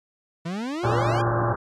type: exponential sweep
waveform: 40% pulse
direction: up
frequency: 160.3 to 830.6 Hz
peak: -26 dBFS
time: 0.45-1.22 s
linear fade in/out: 10 ms
type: low-pass noise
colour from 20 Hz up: white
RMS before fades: -28 dBFS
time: 0.83-1.56 s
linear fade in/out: 10 ms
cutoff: 1600 Hz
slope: 96 dB/octave
type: harmonic tone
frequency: 116.5 Hz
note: A#2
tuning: 1 cent flat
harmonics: 1 / 3 / 5 / 7 / 9 / 10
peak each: -23 / -28 / -30 / -31 / -33 / -33 dBFS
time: 0.83-1.54 s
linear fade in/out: 20 ms
effects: low-pass 6000 Hz 12 dB/octave + MP3 96 kbps